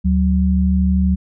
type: tone pair together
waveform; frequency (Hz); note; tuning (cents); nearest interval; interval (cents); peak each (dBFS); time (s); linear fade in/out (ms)
sine; 74.1 / 186.94; D2 / F#3; +16 / +18; octave + major third; 1602; -15; 0.04-1.16; 20
effects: none